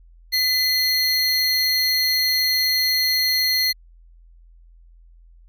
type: tone pair together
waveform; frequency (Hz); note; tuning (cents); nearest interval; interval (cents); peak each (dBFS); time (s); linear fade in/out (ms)
square; 2019 / 4253; B6 / C8; +38 / +27; octave + minor second; 1289; -24 / -19; 0.32-3.73; 20
effects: added 42 Hz sine -46 dBFS peak until 5.48 s